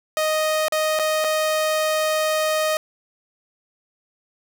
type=tone with dropouts; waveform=sawtooth; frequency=622.3 Hz; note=D#5; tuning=in tune; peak=-15 dBFS; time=0.17-2.77 s; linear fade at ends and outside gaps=1 ms; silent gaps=0.683-0.722 / 0.99-0.995 / 1.242-1.245 s; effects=none